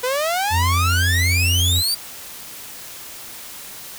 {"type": "exponential sweep", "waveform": "sawtooth", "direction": "up", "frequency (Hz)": [487.7, 4770], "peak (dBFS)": -15, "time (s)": [0.03, 1.95], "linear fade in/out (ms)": 10}
{"type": "tone with pitch glide", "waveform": "triangle", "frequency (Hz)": [87.3, 88.21], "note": ["F2", "F2"], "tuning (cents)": [0, 18], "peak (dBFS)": -15, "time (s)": [0.5, 1.83], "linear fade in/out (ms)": 50, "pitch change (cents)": 18, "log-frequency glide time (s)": [0.99, 1.34]}
{"effects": ["white hiss -36 dBFS RMS until 3.98 s"]}